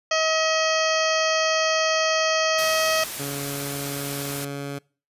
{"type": "harmonic tone", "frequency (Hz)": 637, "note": "D#5", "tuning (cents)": 41, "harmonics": [1, 2, 3, 4, 5, 7, 8, 9, 10], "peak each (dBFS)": [-23, -26, -28, -29, -30, -31, -32, -33, -33], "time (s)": [0.11, 3.04], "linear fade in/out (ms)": 5}
{"type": "noise", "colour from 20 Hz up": "white", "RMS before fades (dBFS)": -32, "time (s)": [2.58, 4.45], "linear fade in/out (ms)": 5}
{"type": "tone", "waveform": "15% pulse", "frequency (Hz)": 141, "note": "C#3", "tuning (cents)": 30, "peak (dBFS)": -23, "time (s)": [3.19, 4.79], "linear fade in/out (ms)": 10}
{"effects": ["noise-tail reverb RT60 0.4 s tail -25 dB re dry", "resampled to 32000 Hz"]}